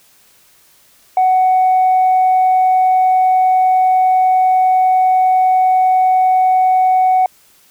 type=tone; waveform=sine; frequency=745 Hz; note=F#5; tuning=12 cents sharp; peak=-7 dBFS; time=1.17-7.26 s; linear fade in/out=2 ms; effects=tanh soft clip ceiling -6 dBFS + white hiss -50 dBFS RMS until 7.7 s